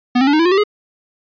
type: tone with pitch steps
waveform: square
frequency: 246.9 / 266.2 / 286.9 / 309.3 / 333.4 / 359.4 / 387.4 / 417.6 Hz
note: B3 / C4 / D4 / D#4 / E4 / F4 / G4 / G#4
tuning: 0 / +30 / -40 / -10 / +20 / +50 / -20 / +10 cents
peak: -11 dBFS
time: 0.15-0.638 s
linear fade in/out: 10 ms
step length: 61 ms
effects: resampled to 11025 Hz